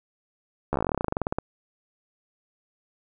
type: slowing click train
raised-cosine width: 1 ms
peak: -11 dBFS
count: 22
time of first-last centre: 0.73-1.385 s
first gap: 13 ms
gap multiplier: 1.08
effects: none